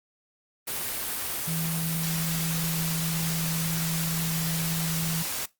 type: tone in noise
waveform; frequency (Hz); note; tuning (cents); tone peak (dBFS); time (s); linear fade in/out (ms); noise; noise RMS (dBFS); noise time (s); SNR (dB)
sine; 163.7; E3; -12; -28; 1.47-5.23; 10; white; -31; 0.67-5.46; 0
effects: noise-tail reverb RT60 0.2 s tail -20 dB re dry + Opus 32 kbps